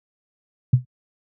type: tone with exponential decay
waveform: sine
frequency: 125.2 Hz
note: B2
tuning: 24 cents sharp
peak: -6 dBFS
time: 0.73-0.85 s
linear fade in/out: 5 ms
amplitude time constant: 24 ms
effects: high-pass 80 Hz 12 dB/octave